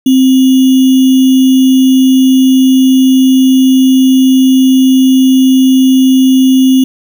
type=tone with sample-and-hold; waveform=sine; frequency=261.7 Hz; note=C4; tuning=in tune; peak=-3 dBFS; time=0.06-6.84 s; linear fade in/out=5 ms; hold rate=3150 Hz; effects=none